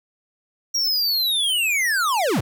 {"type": "linear sweep", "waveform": "square", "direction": "down", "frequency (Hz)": [5690, 73.5], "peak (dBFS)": -19, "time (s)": [0.74, 2.41], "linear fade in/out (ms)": 10, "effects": []}